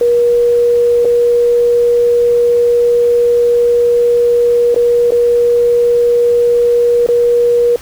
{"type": "tone with dropouts", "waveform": "sine", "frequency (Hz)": 478.2, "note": "A#4", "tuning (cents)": 44, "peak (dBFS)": -7, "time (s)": [0.01, 7.76], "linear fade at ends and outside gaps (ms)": 2, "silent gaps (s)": [[1.048, 1.053], [4.745, 4.761], [5.107, 5.12], [7.064, 7.087]], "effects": ["pink hiss -35 dBFS RMS until 7.81 s"]}